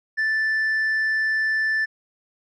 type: tone with tanh clipping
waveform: sine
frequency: 1760 Hz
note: A6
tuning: in tune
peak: -20 dBFS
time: 0.17-1.86 s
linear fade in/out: 20 ms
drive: 2 dB
effects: none